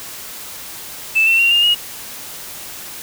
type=tone with pitch steps; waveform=triangle; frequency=2637 / 2696 / 2755 / 2816 / 2879 Hz; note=E7 / E7 / F7 / F7 / F#7; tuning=0 / +38 / -24 / +14 / -48 cents; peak=-7 dBFS; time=1.15-1.75 s; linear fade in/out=20 ms; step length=120 ms; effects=tanh soft clip ceiling -8 dBFS + white hiss -32 dBFS RMS until 3.02 s